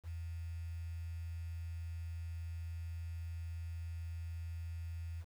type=tone with quantisation; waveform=sine; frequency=83.4 Hz; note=E2; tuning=21 cents sharp; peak=-40 dBFS; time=0.03-5.25 s; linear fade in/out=50 ms; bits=10; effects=none